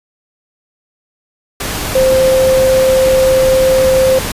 sine tone in noise, 523.3 Hz, C5, in tune, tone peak -7 dBFS, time 1.95-4.19 s, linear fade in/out 5 ms, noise pink, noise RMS -19 dBFS, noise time 1.6-4.32 s, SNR +9 dB, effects resampled to 32000 Hz

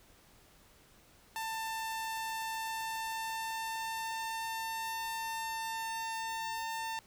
sawtooth tone with pitch glide, 892 to 899.8 Hz, A5 to A5, +23 to +39 cents, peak -32 dBFS, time 1.36-6.99 s, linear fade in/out 0 ms, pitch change +16 cents, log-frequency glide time 2.56-4.63 s, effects pink hiss -62 dBFS RMS until 7.06 s

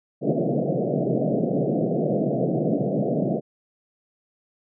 pink band-pass noise, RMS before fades -23 dBFS, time 0.21-3.41 s, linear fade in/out 50 ms, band 130 to 690 Hz, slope 96 dB/octave, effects none

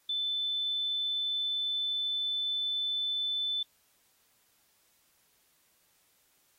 sine tone, 3520 Hz, A7, in tune, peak -29 dBFS, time 0.09-3.63 s, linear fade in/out 5 ms, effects white hiss -69 dBFS RMS until 6.58 s + AAC 48 kbps

